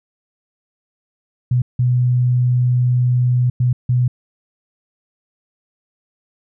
sine tone bursts at uneven times, 124.2 Hz, B2, 10 cents sharp, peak -12 dBFS, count 4, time 1.51-1.62 / 1.79-3.5 / 3.6-3.73 / 3.89-4.08 s, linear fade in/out 5 ms, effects none

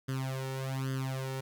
sawtooth tone with flanger, 132.7 Hz, C3, 25 cents sharp, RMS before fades -35 dBFS, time 0.08-1.41 s, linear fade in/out 10 ms, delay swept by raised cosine 0.62 to 2.22 ms, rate 1.2 Hz, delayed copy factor +1, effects 11-bit

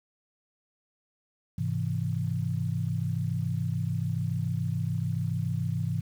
sine chord, Ab augmented, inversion none, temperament equal, 103.83 / 130.81 / 164.81 Hz, Ab2 / C3 / E3, 0 / 0 / 0 cents, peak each -31 dBFS, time 1.58-6.01 s, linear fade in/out 5 ms, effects 9-bit

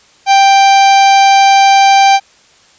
45% pulse tone, 786 Hz, G5, 4 cents sharp, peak -4 dBFS, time 0.26-2.2 s, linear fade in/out 50 ms, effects white hiss -46 dBFS RMS until 2.78 s + resampled to 16000 Hz

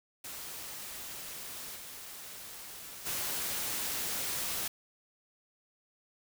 white noise with level steps, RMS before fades -43 / -46 / -35 dBFS, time 0.24-4.68 s, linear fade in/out 5 ms, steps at 1.75 / 3.05 s, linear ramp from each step 20 ms, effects none

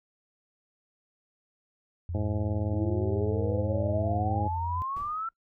sine tone, 86.4 Hz, F2, 18 cents flat, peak -31 dBFS, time 2.09-4.82 s, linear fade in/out 0 ms
harmonic tone, 105.8 Hz, G#2, 33 cents sharp, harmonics 1 / 2 / 3 / 4 / 5 / 6 / 7 / 8, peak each -30 / -36 / -36 / -43 / -39 / -41 / -48 / -47 dBFS, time 2.14-4.48 s, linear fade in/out 10 ms
sine exponential sweep, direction up, 311.1 to 1355 Hz, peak -30 dBFS, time 2.73-5.29 s, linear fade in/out 5 ms
brown noise with exponential decay, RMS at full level -40 dBFS, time 4.96-5.34 s, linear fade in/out 5 ms, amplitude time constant 81 ms
effects noise-tail reverb RT60 0.1 s tail -24 dB re dry

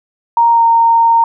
sine tone with pitch glide, 932.3 to 921.6 Hz, A#5 to A#5, 0 to -20 cents, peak -6 dBFS, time 0.37-1.24 s, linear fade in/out 2 ms, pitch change -20 cents, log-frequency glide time 0.51-0.63 s, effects none

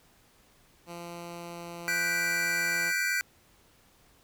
10% pulse tone with pitch glide, 171.8 to 170.32 Hz, F3 to F3, -28 to -43 cents, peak -31 dBFS, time 0.86-2.93 s, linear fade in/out 50 ms, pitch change -15 cents, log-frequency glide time 1.26-2.65 s
square chord, G major seventh, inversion third, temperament equal, 1480 / 1568 / 1975.5 / 2349 Hz, F#6 / G6 / B6 / D7, 0 / 0 / 0 / 0 cents, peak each -33 dBFS, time 1.88-3.21 s, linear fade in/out 0 ms
effects pink hiss -62 dBFS RMS until 4.23 s

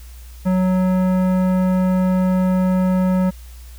sine tone with tanh clipping, 185 Hz, F#3, in tune, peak -16 dBFS, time 0.45-3.31 s, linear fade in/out 20 ms, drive 15 dB, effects added 60 Hz sine -35 dBFS peak until 3.78 s + white hiss -48 dBFS RMS until 3.78 s

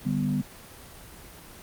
sine chord, G major, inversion second, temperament equal, 146.83 / 196 / 246.9 Hz, D3 / G3 / B3, 0 / 0 / 0 cents, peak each -28 dBFS, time 0.05-0.42 s, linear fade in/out 10 ms, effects pink hiss -46 dBFS RMS until 1.62 s + Opus 24 kbps

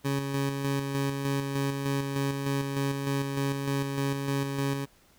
20% pulse tone with tremolo, 138.59 Hz, C#3, in tune, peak -21 dBFS, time 0.04-4.86 s, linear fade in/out 20 ms, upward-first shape square, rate 3.3 Hz, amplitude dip 40%, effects pink hiss -61 dBFS RMS until 5.18 s

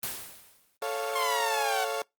white noise with exponential decay, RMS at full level -31 dBFS, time 0.03-0.77 s, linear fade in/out 2 ms, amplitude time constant 160 ms
30% pulse chord, A augmented, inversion none, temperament equal, 440 / 554.4 / 698.5 Hz, A4 / C#5 / E#5, 0 / 0 / 0 cents, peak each -31 / -31 / -32 dBFS, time 0.82-2.02 s, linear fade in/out 2 ms
sawtooth exponential sweep, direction down, 1078 to 740 Hz, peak -24 dBFS, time 1.15-1.85 s, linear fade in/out 10 ms
effects noise-tail reverb RT60 0.2 s tail -26 dB re dry + Opus 24 kbps

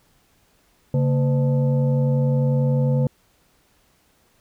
sine tone with frequency modulation, 138.9 Hz, C#3, 4 cents sharp, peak -16 dBFS, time 0.94-3.07 s, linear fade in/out 2 ms, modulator 369 Hz, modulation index 0.71, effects pink hiss -61 dBFS RMS until 4.4 s

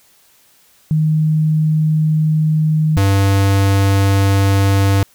sine / square tone pair in turn, 155.56 / 98.24 Hz, D#3 / G2, 0 / +4 cents, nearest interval minor sixth, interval 796 cents, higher first, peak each -11 dBFS, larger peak neither, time 0.91-2.97 / 2.97-5.03 s, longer neither, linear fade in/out 0 ms, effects white hiss -52 dBFS RMS until 5.14 s

